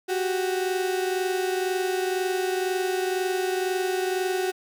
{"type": "tone pair together", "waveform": "35% pulse", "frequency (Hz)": [370, 392], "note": ["F#4", "G4"], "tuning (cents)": [0, 0], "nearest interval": "minor second", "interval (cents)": 100, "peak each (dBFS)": [-23, -29], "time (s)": [0.08, 4.52], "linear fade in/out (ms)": 20, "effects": []}